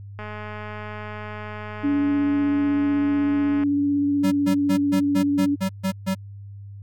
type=click train; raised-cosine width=0.5 ms; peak=-21 dBFS; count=728; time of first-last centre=0.19-3.635 s; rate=211 Hz
type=tone with vibrato; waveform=sine; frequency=285.6 Hz; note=D4; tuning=48 cents flat; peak=-18 dBFS; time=1.83-5.56 s; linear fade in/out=20 ms; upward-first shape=square; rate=16 Hz; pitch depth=11 cents each way
type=tone bursts; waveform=square; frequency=190.7 Hz; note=G3; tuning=47 cents flat; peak=-21 dBFS; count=9; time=4.23-6.151 s; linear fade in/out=20 ms; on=89 ms; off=140 ms
effects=added 100 Hz sine -36 dBFS peak until 6.82 s